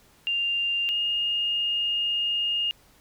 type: tone pair in turn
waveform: sine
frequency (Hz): 2794 / 2838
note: F7 / F7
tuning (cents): 0 / +27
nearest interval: unison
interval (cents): 27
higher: second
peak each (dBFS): -23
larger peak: neither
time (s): 0.27-0.89 / 0.89-2.71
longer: second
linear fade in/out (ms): 0
effects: pink hiss -58 dBFS RMS until 3 s